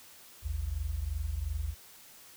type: tone pair together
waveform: sine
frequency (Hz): 55.08 / 77.9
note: A1 / D#2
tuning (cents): +3 / +3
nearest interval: tritone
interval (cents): 600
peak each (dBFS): -35 / -33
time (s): 0.42-1.75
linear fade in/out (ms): 50
effects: white hiss -54 dBFS RMS until 2.36 s